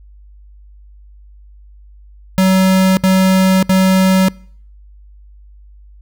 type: tone bursts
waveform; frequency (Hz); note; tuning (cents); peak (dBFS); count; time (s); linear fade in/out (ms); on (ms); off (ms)
square; 188.6; F#3; +33; -9; 3; 2.38-4.284; 0; 590; 67
effects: noise-tail reverb RT60 0.6 s tail -26 dB re dry + added 50 Hz sine -38 dBFS peak until 6.01 s